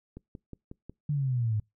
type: click train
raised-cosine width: 3 ms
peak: -29 dBFS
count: 5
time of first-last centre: 0.17-0.896 s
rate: 5.51 Hz
type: exponential sweep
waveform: sine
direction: down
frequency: 150.9 to 103.83 Hz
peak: -25 dBFS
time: 1.09-1.6 s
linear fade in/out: 5 ms
effects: noise-tail reverb RT60 0.2 s tail -26 dB re dry